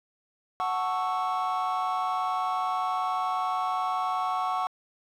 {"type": "chord", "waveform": "triangle", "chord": "F# minor seventh", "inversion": "none", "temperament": "equal", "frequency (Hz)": [740, 880, 1108.7, 1318.5], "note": ["F#5", "A5", "C#6", "E6"], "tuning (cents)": [0, 0, 0, 0], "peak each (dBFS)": [-27, -33, -27, -33], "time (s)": [0.6, 4.67], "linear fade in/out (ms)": 0, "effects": ["tanh soft clip ceiling -17 dBFS"]}